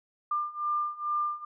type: beating tone pair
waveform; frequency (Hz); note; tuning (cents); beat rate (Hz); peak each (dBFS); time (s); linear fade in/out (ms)
sine; 1195 / 1197.3; D6 / D6; +30 / +33; 2.3; -32 / -30; 0.31-1.45; 5
effects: none